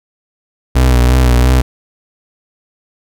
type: tone with vibrato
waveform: 35% pulse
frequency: 62.3 Hz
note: B1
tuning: 16 cents sharp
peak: -5 dBFS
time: 0.75-1.62 s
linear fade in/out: 10 ms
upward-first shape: sine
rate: 2.9 Hz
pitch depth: 48 cents each way
effects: none